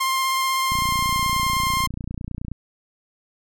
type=tone with vibrato; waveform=sawtooth; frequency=1057 Hz; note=C6; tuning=17 cents sharp; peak=-16 dBFS; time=0-1.87 s; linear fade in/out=10 ms; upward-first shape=sine; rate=16 Hz; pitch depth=10 cents each way
type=click train; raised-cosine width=5 ms; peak=-18 dBFS; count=54; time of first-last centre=0.72-2.517 s; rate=29.5 Hz
effects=none